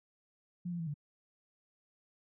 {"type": "tone with pitch steps", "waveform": "sine", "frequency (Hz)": [176.3, 172.4, 164.6, 146.4], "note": ["F3", "F3", "E3", "D3"], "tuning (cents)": [17, -22, -2, -5], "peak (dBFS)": -35, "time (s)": [0.65, 0.942], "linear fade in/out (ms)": 10, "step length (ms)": 73, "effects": []}